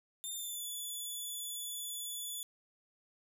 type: tone with pitch glide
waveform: 5% pulse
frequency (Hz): 3604 to 3447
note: A7 to A7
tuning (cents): +41 to -36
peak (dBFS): -32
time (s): 0.24-2.43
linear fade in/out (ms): 0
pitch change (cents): -77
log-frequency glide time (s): 0.35-0.66
effects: none